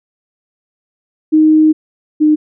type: tone pair in turn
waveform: sine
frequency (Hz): 311.1 / 305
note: D#4 / D#4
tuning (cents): 0 / -34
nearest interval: unison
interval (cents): 34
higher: first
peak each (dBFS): -5 / -6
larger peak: first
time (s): 1.32-1.73 / 2.2-2.36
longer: first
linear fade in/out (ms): 20
effects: none